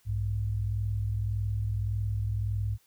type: tone pair together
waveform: sine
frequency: 61.35 / 103.1 Hz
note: B1 / G#2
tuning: -11 / -12 cents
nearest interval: major sixth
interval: 899 cents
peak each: -33 / -28 dBFS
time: 0.05-2.78 s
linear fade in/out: 50 ms
effects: white hiss -66 dBFS RMS until 2.86 s